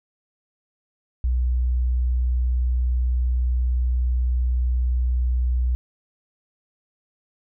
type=tone; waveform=sine; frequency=61.74 Hz; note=B1; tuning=in tune; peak=-18 dBFS; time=1.24-5.75 s; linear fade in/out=0 ms; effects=none